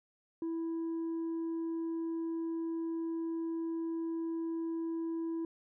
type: tone with tanh clipping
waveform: triangle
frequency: 329.6 Hz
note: E4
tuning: in tune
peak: -34 dBFS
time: 0.42-5.45 s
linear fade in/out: 2 ms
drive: 7 dB
effects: none